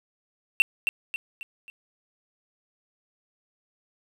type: tone with echo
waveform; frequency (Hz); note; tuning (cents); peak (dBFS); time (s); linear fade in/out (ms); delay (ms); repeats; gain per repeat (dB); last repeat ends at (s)
triangle; 2700; E7; +41; -12; 0.6-0.62; 0; 270; 4; -7; 1.7
effects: none